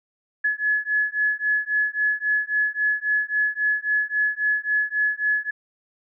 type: beating tone pair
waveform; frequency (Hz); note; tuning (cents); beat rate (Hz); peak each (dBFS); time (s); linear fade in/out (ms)
sine; 1701 / 1704.7; G#6 / G#6; +41 / +45; 3.7; -23; 0.44-5.51; 10
effects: none